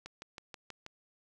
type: click train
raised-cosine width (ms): 0.2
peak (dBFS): -27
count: 6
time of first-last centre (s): 0.06-0.864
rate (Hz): 6.22
effects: none